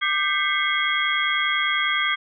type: tone cluster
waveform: sine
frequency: 1196 / 1564 / 2018 / 2168 / 3277 Hz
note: D6 / G6 / B6 / C#7 / G#7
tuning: +31 / -4 / +37 / -39 / -24 cents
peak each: -26 dBFS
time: 0.01-2.16 s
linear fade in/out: 20 ms
effects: none